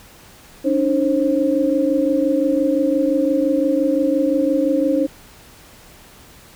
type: tone cluster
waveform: sine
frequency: 281 / 306.8 / 532 Hz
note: C#4 / D#4 / C5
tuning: +24 / -24 / +29 cents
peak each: -19 dBFS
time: 0.64-5.07 s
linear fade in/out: 20 ms
effects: pink hiss -45 dBFS RMS until 6.55 s